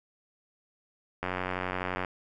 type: click train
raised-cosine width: 0.5 ms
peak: -16 dBFS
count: 76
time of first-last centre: 1.23-2.048 s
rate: 91.7 Hz
effects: none